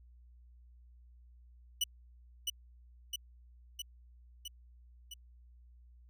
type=tone with echo; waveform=sawtooth; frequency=2960 Hz; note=F#7; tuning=in tune; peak=-26 dBFS; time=1.81-1.84 s; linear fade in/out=5 ms; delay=660 ms; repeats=5; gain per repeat=-3 dB; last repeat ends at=5.14 s; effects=added 60 Hz sine -56 dBFS peak until 6.09 s